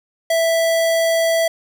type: tone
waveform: square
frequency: 659.3 Hz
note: E5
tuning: in tune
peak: -15 dBFS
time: 0.3-1.48 s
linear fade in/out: 5 ms
effects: none